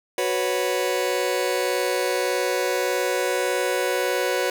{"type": "chord", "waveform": "sawtooth", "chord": "F# suspended fourth", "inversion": "none", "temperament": "just", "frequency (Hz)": [370, 493.3, 555], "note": ["F#4", "B4", "C#5"], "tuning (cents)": [0, -2, 2], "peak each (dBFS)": [-22, -21, -22], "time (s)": [0.18, 4.5], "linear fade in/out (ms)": 2, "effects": []}